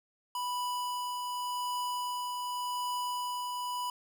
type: tone with tremolo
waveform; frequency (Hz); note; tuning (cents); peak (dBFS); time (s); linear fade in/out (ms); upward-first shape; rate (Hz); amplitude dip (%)
square; 987; B5; -1; -32; 0.35-3.9; 2; triangle; 0.87; 30
effects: none